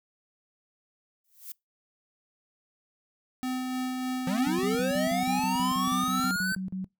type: noise with exponential growth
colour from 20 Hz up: violet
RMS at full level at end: -36 dBFS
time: 1.24-1.52 s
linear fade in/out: 5 ms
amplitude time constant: 59 ms
type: tone with tremolo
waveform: square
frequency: 255.6 Hz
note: C4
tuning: 40 cents flat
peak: -29 dBFS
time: 3.43-6.31 s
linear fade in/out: 0 ms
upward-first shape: sine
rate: 3.3 Hz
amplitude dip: 25%
type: linear sweep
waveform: square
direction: up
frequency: 168.2 to 1546 Hz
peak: -28 dBFS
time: 4.27-6.55 s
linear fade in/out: 2 ms
type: tone bursts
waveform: sine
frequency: 187.7 Hz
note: F#3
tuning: 25 cents sharp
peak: -30 dBFS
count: 15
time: 4.47-6.844 s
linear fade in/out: 0 ms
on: 120 ms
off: 41 ms
effects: noise-tail reverb RT60 0.2 s tail -25 dB re dry